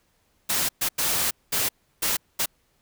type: noise bursts at uneven times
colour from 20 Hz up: white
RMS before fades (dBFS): -24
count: 6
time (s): 0.49-0.69 / 0.81-0.89 / 0.98-1.31 / 1.52-1.69 / 2.02-2.17 / 2.39-2.46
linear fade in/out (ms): 10
effects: pink hiss -67 dBFS RMS until 2.81 s